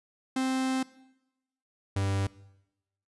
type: tone pair in turn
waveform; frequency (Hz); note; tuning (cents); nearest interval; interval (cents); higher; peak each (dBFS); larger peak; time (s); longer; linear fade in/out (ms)
45% pulse; 261.6 / 97.99; C4 / G2; 0 / 0; octave + perfect fourth; 1700; first; -26; neither; 0.36-0.83 / 1.96-2.27; first; 5
effects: noise-tail reverb RT60 0.9 s tail -20 dB re dry + resampled to 24000 Hz